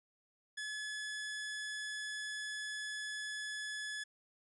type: tone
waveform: sawtooth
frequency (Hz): 1709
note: G#6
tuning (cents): +49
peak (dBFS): -36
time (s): 0.57-4.04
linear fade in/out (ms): 10
effects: resampled to 24000 Hz